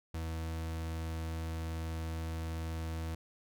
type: tone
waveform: 40% pulse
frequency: 81.2 Hz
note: E2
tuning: 26 cents flat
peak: -35 dBFS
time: 0.14-3.15 s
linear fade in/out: 5 ms
effects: none